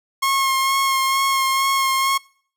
sawtooth tone with vibrato, 1079 Hz, C#6, 47 cents flat, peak -13 dBFS, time 0.22-2.18 s, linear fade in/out 10 ms, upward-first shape sine, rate 2.2 Hz, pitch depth 18 cents each way, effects noise-tail reverb RT60 0.5 s tail -23 dB re dry

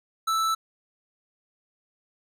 sine tone with hard clipping, 1318.5 Hz, E6, in tune, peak -24 dBFS, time 0.27-0.55 s, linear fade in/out 10 ms, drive 15 dB, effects none

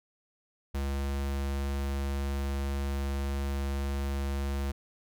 square tone, 69.3 Hz, C#2, in tune, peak -30 dBFS, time 0.74-4.72 s, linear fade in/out 10 ms, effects none

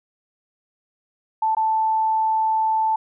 sine tone with dropouts, 880 Hz, A5, in tune, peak -17 dBFS, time 1.42-2.96 s, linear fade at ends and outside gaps 5 ms, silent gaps 1.55-1.568 s, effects none

